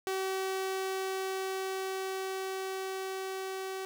sawtooth tone with level ramp, 381.3 Hz, G4, 48 cents flat, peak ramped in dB -27 to -32 dBFS, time 0.07-3.85 s, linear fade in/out 0 ms, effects none

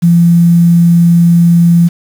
sine tone with quantisation, 170.8 Hz, F3, 38 cents flat, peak -3 dBFS, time 0.02-1.89 s, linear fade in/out 20 ms, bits 5, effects none

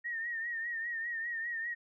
sine tone with vibrato, 1855 Hz, A#6, 9 cents flat, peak -34 dBFS, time 0.04-1.75 s, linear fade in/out 20 ms, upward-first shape triangle, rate 5 Hz, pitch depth 74 cents each way, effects none

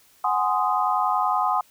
sine chord, Ab dominant seventh, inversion third, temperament equal with one note detuned, 740 / 830.6 / 1038.1 / 1244.5 Hz, Gb5 / Ab5 / C6 / Eb6, 0 / 0 / -14 / 0 cents, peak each -25 dBFS, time 0.24-1.61 s, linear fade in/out 5 ms, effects white hiss -57 dBFS RMS until 1.7 s

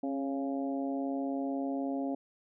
harmonic tone with a mistuned harmonic, 138.59 Hz, C#3, in tune, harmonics 2 / 3 / 4 / 5 / 6, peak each -32 / -44 / -40 / -40 / -48 dBFS, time 0.03-2.15 s, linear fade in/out 5 ms, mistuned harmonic 2, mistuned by -24 cents, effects none

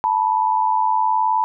sine tone pair together, 880 / 979.5 Hz, A5 / B5, 0 / -15 cents, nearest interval major second, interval 185 cents, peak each -18 dBFS, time 0.04-1.44 s, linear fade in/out 0 ms, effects none

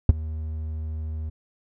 triangle tone with ADSR envelope, 78.3 Hz, D#2, 11 cents sharp, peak -3 dBFS, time 0.09-1.3 s, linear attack 3 ms, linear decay 21 ms, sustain -23 dB, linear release 13 ms, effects none

